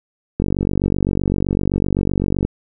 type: click train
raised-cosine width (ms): 3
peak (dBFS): -5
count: 99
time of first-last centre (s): 0.4-2.45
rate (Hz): 47.8
effects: none